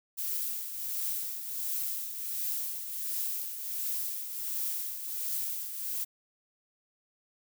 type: noise with tremolo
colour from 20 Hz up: violet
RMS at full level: -32 dBFS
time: 0.17-6.05 s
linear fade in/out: 20 ms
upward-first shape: triangle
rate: 1.4 Hz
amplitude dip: 60%
effects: none